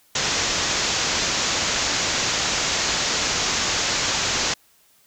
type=low-pass noise; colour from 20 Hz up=white; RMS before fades=-23 dBFS; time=0.15-4.54 s; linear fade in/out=5 ms; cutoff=7200 Hz; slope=96 dB/octave; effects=white hiss -58 dBFS RMS until 5.06 s